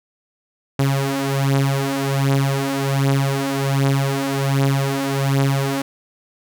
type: beating tone pair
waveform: sawtooth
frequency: 136.5 / 137.8 Hz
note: C#3 / C#3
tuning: -26 / -10 cents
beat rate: 1.3 Hz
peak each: -17 / -15 dBFS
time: 0.79-5.82 s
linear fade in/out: 5 ms
effects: none